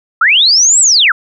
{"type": "linear two-way sweep", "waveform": "sine", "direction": "up then down", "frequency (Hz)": [1233, 7980, 1233], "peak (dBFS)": -5, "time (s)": [0.21, 1.12], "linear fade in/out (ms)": 5, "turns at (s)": 0.8, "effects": []}